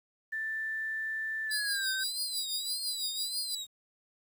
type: tone with pitch glide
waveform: sine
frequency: 1768 to 1548 Hz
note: A6 to G6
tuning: +8 to -22 cents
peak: -32 dBFS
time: 0.32-2.04 s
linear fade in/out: 10 ms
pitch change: -230 cents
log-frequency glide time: 1.45-1.89 s
type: tone with vibrato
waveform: 30% pulse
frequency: 3951 Hz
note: B7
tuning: in tune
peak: -33 dBFS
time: 1.49-3.67 s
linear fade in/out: 50 ms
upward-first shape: triangle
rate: 1.7 Hz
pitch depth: 130 cents each way
type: tone with tremolo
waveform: sawtooth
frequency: 4848 Hz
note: D#8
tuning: 46 cents flat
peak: -28 dBFS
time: 1.51-3.55 s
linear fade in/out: 2 ms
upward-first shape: triangle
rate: 6 Hz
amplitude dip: 85%
effects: 10-bit